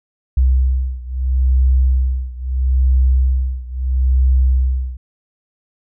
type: beating tone pair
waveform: sine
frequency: 64.1 / 64.86 Hz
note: C2 / C2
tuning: -35 / -15 cents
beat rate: 0.76 Hz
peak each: -14 / -16 dBFS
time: 0.37-4.97 s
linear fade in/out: 5 ms
effects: none